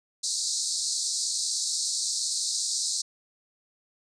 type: band-pass noise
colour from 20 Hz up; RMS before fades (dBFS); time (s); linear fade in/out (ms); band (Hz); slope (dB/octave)
pink; -29; 0.23-3.02; 10; 4000 to 9200; 96
effects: resampled to 22050 Hz